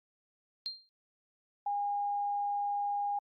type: tone with exponential decay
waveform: sine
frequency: 4186 Hz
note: C8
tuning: in tune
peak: -31 dBFS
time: 0.66-0.89 s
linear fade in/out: 0 ms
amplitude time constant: 48 ms
type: tone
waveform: sine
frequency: 814 Hz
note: G#5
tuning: 35 cents flat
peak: -30 dBFS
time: 1.66-3.19 s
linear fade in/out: 5 ms
effects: Opus 48 kbps